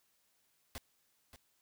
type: noise with echo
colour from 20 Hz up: pink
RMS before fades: -44 dBFS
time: 0.75-0.78 s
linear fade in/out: 0 ms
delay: 580 ms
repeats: 1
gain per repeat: -11 dB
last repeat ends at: 1.36 s
effects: white hiss -75 dBFS RMS until 1.61 s